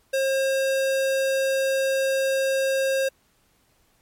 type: tone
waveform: square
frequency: 536 Hz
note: C5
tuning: 42 cents sharp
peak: -21 dBFS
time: 0.13-3.09 s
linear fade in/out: 10 ms
effects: pink hiss -64 dBFS RMS until 4.01 s + MP3 64 kbps